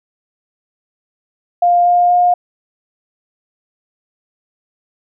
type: tone with pitch steps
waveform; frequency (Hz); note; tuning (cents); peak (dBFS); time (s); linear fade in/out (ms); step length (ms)
sine; 702 / 706.9 / 711.8; F5 / F5 / F5; +9 / +21 / +33; -8; 1.62-2.34; 5; 240
effects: none